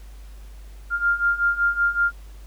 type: beating tone pair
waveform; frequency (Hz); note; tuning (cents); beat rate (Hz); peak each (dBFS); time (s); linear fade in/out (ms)
sine; 1396.9 / 1402.2; F6 / F6; 0 / +7; 5.3; -23 / -20; 0.9-2.12; 50
effects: added 50 Hz sine -38 dBFS peak until 2.46 s + pink hiss -54 dBFS RMS until 2.46 s